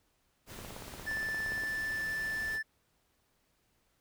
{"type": "noise", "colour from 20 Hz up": "pink", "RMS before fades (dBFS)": -47, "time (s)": [0.46, 2.6], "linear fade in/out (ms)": 50}
{"type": "click train", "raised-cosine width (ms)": 1, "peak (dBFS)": -31, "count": 19, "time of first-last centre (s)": [0.59, 1.637], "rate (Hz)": 17.2}
{"type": "tone", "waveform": "triangle", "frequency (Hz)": 1760, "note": "A6", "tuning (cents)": 0, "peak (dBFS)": -31, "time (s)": [1.06, 2.63], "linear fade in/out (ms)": 20}
{"effects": ["pink hiss -74 dBFS RMS until 4 s"]}